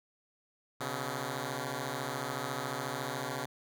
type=beating tone pair; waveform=5% pulse; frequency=126.6 / 140.6 Hz; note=B2 / C#3; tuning=+43 / +25 cents; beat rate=14 Hz; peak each=-26 dBFS; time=0.8-3.46 s; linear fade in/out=10 ms; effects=none